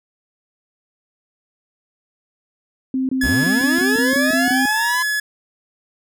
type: tone bursts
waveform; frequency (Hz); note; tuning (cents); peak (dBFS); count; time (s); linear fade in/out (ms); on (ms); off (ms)
sine; 261.6; C4; 0; -17; 10; 2.94-4.656; 2; 150; 24
type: tone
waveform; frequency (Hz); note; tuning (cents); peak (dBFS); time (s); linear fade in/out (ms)
45% pulse; 1700; G#6; +40; -18; 3.21-5.2; 5
type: linear sweep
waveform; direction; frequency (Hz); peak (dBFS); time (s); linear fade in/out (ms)
40% pulse; up; 46.25 to 1030; -20; 3.23-5.03; 10
effects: none